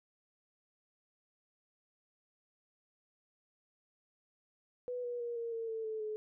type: tone with pitch steps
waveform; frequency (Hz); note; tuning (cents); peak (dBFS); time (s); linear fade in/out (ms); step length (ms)
sine; 493.9 / 484 / 474.3 / 464.8 / 455.5 / 446.4 / 437.5 / 428.7; B4 / B4 / A#4 / A#4 / A#4 / A4 / A4 / A4; 0 / -35 / +30 / -5 / -40 / +25 / -10 / -45; -36; 4.88-6.16; 0; 160
effects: none